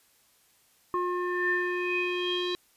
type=tone with low-pass filter sweep; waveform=square; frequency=357.5 Hz; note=F4; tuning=41 cents sharp; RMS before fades=-29 dBFS; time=0.94-2.55 s; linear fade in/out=0 ms; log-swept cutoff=1200 to 3800 Hz; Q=9.6; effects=white hiss -64 dBFS RMS until 2.76 s + resampled to 32000 Hz